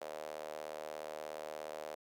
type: tone with high-pass filter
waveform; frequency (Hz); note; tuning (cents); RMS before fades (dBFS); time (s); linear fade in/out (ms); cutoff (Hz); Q
sawtooth; 76.9; D#2; -20; -45; 0.01-1.95; 5; 570; 4.1
effects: none